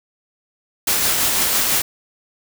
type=noise with tremolo; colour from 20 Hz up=white; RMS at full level=-17 dBFS; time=0.87-1.82 s; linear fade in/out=5 ms; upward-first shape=sine; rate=6 Hz; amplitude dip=25%; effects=none